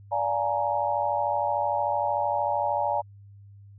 sine chord, Bb dominant seventh, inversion first, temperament just, 582.7 / 699.2 / 839.1 / 932.3 Hz, D5 / F5 / Ab5 / Bb5, -14 / +2 / +18 / 0 cents, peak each -29 / -31 / -27 / -29 dBFS, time 0.11-3.02 s, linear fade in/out 20 ms, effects added 100 Hz sine -46 dBFS peak until 3.78 s

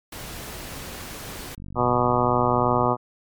pink noise, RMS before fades -36 dBFS, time 0.12-1.55 s, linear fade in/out 5 ms
click train, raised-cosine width 5 ms, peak -26 dBFS, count 62, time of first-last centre 1.58-2.853 s, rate 47.9 Hz
harmonic tone, 122.8 Hz, B2, 9 cents flat, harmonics 1 / 2 / 3 / 4 / 5 / 6 / 7 / 8 / 9 / 10, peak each -27 / -27 / -27 / -27 / -27 / -27 / -27 / -27 / -27 / -27 dBFS, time 1.75-2.97 s, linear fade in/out 50 ms
effects MP3 96 kbps

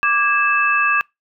sine tone cluster, 1174 / 1642 / 2625 Hz, D6 / G#6 / E7, -1 / -20 / -8 cents, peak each -18 dBFS, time 0.03-1.01 s, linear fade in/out 0 ms, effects noise-tail reverb RT60 0.2 s tail -25 dB re dry

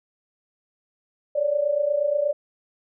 sine tone pair together, 559 / 587.4 Hz, C#5 / D5, +14 / 0 cents, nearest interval minor second, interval 86 cents, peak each -25 / -21 dBFS, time 1.35-2.33 s, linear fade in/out 10 ms, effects none

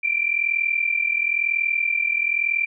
sine tone pair together, 2339 / 2380 Hz, D7 / D7, -8 / +22 cents, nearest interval unison, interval 30 cents, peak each -22 dBFS, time 0.03-2.66 s, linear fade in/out 10 ms, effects none

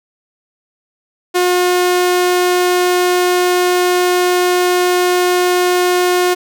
sawtooth tone, 359.3 Hz, F4, 49 cents sharp, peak -7 dBFS, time 1.34-6.35 s, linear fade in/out 20 ms, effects none

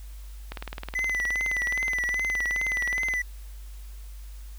click train, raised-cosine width 0.3 ms, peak -18 dBFS, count 51, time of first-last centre 0.52-3.138 s, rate 19.1 Hz
triangle tone with vibrato, 2000 Hz, B6, 21 cents sharp, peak -23 dBFS, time 0.95-3.22 s, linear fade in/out 5 ms, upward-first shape triangle, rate 2.5 Hz, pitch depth 62 cents each way
effects added 50 Hz sine -38 dBFS peak until 4.58 s + white hiss -55 dBFS RMS until 4.58 s

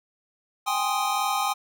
square chord, Ab major seventh, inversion third, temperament equal with one note detuned, 787.6 / 830.6 / 1046.5 / 1244.5 Hz, G5 / Ab5 / C6 / Eb6, +8 / 0 / 0 / 0 cents, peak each -29 / -30 / -31 / -29 dBFS, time 0.66-1.54 s, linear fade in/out 20 ms, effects none

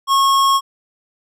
sine tone with hard clipping, 1092 Hz, C#6, 26 cents flat, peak -13 dBFS, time 0.07-0.61 s, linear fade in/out 50 ms, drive 16 dB, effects none

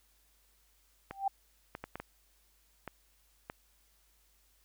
sine tone with exponential growth, 785 Hz, G5, 2 cents sharp, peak -25 dBFS, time 1.1-1.28 s, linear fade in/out 5 ms, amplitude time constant 39 ms
clicks, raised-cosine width 0.5 ms, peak -25 dBFS, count 7, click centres 1.11 / 1.751 / 1.84 / 1.956 / 2 / 2.877 / 3.499 s
effects added 50 Hz sine -70 dBFS peak until 4.64 s + white hiss -70 dBFS RMS until 4.64 s

